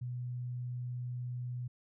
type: tone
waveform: sine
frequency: 123.47 Hz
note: B2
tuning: in tune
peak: -36 dBFS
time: 0.01-1.68 s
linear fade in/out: 10 ms
effects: none